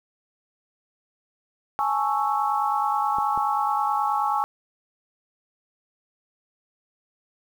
sine chord, A major seventh, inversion third, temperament equal, 830.6 / 880 / 1108.7 / 1318.5 Hz, G#5 / A5 / C#6 / E6, 0 / 0 / 0 / 0 cents, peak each -24 / -29 / -26 / -29 dBFS, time 1.79-4.44 s, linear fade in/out 0 ms
clicks, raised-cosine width 2 ms, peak -24 dBFS, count 2, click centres 3.185 / 3.376 s
effects 8-bit

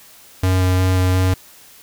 square tone with vibrato, 92.5 Hz, F#2, in tune, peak -14 dBFS, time 0.43-1.34 s, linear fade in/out 5 ms, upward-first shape square, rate 2.8 Hz, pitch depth 8 cents each way, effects white hiss -45 dBFS RMS until 1.82 s

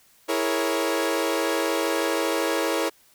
sawtooth chord, A# half-diminished seventh, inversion second, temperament equal with one note detuned, 329.6 / 415.3 / 468.1 / 554.4 Hz, E4 / G#4 / A#4 / C#5, 0 / 0 / +7 / 0 cents, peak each -23 / -26 / -24 / -24 dBFS, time 0.28-2.9 s, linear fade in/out 20 ms, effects white hiss -58 dBFS RMS until 3.14 s

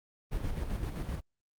brown noise with tremolo, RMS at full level -33 dBFS, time 0.31-1.21 s, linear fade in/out 20 ms, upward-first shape square, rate 7.7 Hz, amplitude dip 40%, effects Opus 32 kbps

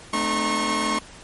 sawtooth tone cluster, 218.6 / 256.6 / 301.7 / 939 / 1088 Hz, A3 / C4 / D4 / A#5 / C#6, -11 / -34 / +47 / +12 / -33 cents, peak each -24 / -29 / -25 / -29 / -20 dBFS, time 0.13-0.99 s, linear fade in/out 5 ms, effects pink hiss -44 dBFS RMS until 1.23 s + MP3 48 kbps

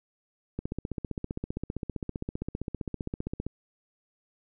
click train, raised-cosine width 3 ms, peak -19 dBFS, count 45, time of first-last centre 0.59-3.466 s, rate 15.3 Hz, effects none

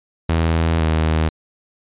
sawtooth tone pair in turn, 81.9 / 79.34 Hz, E2 / D#2, -11 / +34 cents, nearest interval minor second, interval 55 cents, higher first, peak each -11 dBFS, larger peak neither, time 0.29-0.79 / 0.79-1.29 s, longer neither, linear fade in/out 5 ms, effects resampled to 8000 Hz

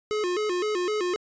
square tone with vibrato, 390 Hz, G4, 9 cents flat, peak -25 dBFS, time 0.11-1.16 s, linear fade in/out 0 ms, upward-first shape square, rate 3.9 Hz, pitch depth 150 cents each way, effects resampled to 16000 Hz

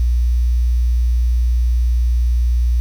sine tone with quantisation, 59.8 Hz, A#1, 45 cents sharp, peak -12 dBFS, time 0-2.8 s, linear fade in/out 0 ms, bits 7, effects none

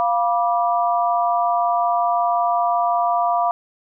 sine chord, B diminished, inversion second, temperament equal with one note detuned, 698.5 / 973 / 1174.7 Hz, F5 / B5 / D6, 0 / -26 / 0 cents, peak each -18 / -22 / -23 dBFS, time 0-3.51 s, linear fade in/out 0 ms, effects none

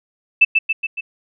sine tone with echo, 2640 Hz, E7, 2 cents sharp, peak -6 dBFS, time 0.41-0.45 s, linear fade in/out 10 ms, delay 140 ms, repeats 4, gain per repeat -4 dB, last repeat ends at 1.01 s, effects none

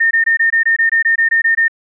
sine tone bursts, 1822 Hz, A#6, 40 cents flat, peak -9 dBFS, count 13, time 0-1.682 s, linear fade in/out 10 ms, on 110 ms, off 21 ms, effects none

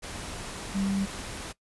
sine tone in noise, 196 Hz, G3, in tune, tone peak -25 dBFS, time 0.74-1.06 s, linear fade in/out 20 ms, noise pink, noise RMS -38 dBFS, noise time 0.02-1.53 s, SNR +10 dB, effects noise-tail reverb RT60 0.1 s tail -19 dB re dry + resampled to 24000 Hz

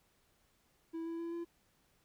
triangle tone with pitch steps, 328.4 / 332.2 / 336.1 / 340 Hz, E4 / E4 / E4 / F4, -6 / +13 / +34 / -46 cents, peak -36 dBFS, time 0.93-1.45 s, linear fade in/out 20 ms, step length 130 ms, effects pink hiss -73 dBFS RMS until 2.04 s

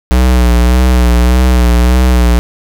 square tone with vibrato, 61.4 Hz, B1, 9 cents flat, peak -6 dBFS, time 0.11-2.39 s, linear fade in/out 0 ms, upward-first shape sine, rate 1.7 Hz, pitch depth 50 cents each way, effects none

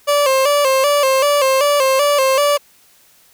30% pulse tone with vibrato, 554.4 Hz, C#5, in tune, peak -9 dBFS, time 0.07-2.58 s, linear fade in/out 20 ms, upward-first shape square, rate 2.6 Hz, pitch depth 77 cents each way, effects white hiss -51 dBFS RMS until 3.33 s

